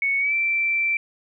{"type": "tone with pitch glide", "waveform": "sine", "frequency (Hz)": [2217, 2341], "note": ["C#7", "D7"], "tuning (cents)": [0, -6], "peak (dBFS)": -19, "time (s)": [0.02, 0.97], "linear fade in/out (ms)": 2, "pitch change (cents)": 94, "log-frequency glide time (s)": [0.19, 0.34], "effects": []}